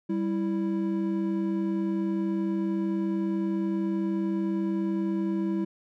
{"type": "tone pair together", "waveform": "triangle", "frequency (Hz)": [195.52, 329.1], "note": ["G3", "E4"], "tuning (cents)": [-4, -3], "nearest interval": "major sixth", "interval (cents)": 901, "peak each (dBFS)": -26, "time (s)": [0.09, 5.65], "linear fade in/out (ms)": 10, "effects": []}